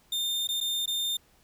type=tone with dropouts; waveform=40% pulse; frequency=3619 Hz; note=A7; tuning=48 cents sharp; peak=-26 dBFS; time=0.12-1.17 s; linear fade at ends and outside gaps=5 ms; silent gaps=0.473-0.488 / 0.604-0.61 / 0.859-0.876 s; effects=pink hiss -63 dBFS RMS until 1.43 s